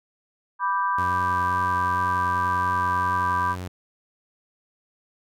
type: chord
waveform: sine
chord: G major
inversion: first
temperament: equal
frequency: 987.8 / 1174.7 / 1568 Hz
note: B5 / D6 / G6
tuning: 0 / 0 / 0 cents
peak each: -23 / -26 / -29 dBFS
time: 0.59-3.56 s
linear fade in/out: 50 ms
type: tone with vibrato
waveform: sawtooth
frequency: 90.4 Hz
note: F#2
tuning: 40 cents flat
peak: -27 dBFS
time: 0.98-3.68 s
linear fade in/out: 5 ms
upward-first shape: square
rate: 2 Hz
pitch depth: 9 cents each way
effects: none